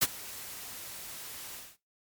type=noise with ADSR envelope; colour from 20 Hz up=white; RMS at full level=-22 dBFS; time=0.01-1.77 s; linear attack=17 ms; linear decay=34 ms; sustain=-21 dB; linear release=220 ms; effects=noise-tail reverb RT60 0.2 s tail -17 dB re dry + MP3 96 kbps